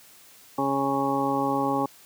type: harmonic tone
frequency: 137.9 Hz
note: C#3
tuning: 9 cents flat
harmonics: 1 / 2 / 3 / 4 / 6 / 7 / 8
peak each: -36 / -27 / -32 / -31 / -27 / -37 / -30 dBFS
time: 0.58-1.86 s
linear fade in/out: 5 ms
effects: white hiss -52 dBFS RMS until 2.05 s + high-pass 80 Hz 12 dB/octave